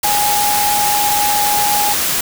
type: tone in noise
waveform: sine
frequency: 828 Hz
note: G#5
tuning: 5 cents flat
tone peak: -15 dBFS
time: 0.04-1.93 s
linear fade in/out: 5 ms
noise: white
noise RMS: -17 dBFS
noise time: 0.03-2.21 s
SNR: -1 dB
effects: none